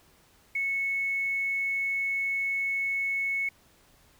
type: tone with quantisation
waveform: sine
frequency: 2203 Hz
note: C#7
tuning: 11 cents flat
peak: -26 dBFS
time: 0.55-3.49 s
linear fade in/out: 5 ms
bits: 9
effects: pink hiss -61 dBFS RMS until 4.19 s